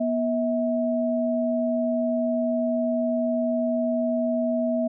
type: tone pair together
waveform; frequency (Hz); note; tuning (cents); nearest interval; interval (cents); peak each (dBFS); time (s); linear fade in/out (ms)
sine; 242 / 646; B3 / E5; -35 / -35; octave + perfect fourth; 1700; -24; 0-4.88; 10
effects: none